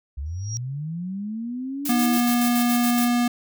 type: linear sweep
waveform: sine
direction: up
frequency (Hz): 64.4 to 330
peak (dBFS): -27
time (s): 0.17-2.18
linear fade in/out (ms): 10
type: tone with exponential growth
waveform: sine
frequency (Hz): 5670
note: F8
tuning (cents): +25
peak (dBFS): -26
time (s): 0.26-0.57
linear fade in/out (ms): 0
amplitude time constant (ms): 66
type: noise with tremolo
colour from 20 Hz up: blue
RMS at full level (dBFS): -28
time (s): 1.85-3.08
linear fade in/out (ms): 5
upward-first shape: square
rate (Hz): 7.1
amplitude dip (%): 55
type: tone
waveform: square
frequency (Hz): 241.3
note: B3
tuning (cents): -40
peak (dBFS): -19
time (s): 1.89-3.28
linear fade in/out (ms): 5
effects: none